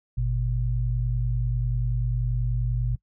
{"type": "tone pair together", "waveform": "sine", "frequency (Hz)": [50.86, 121.1], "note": ["G#1", "B2"], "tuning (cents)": [-35, -34], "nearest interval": "octave + minor third", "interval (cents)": 1501, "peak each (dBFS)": -25, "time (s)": [0.17, 2.96], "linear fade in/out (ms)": 10, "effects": ["noise-tail reverb RT60 0.1 s tail -22 dB re dry"]}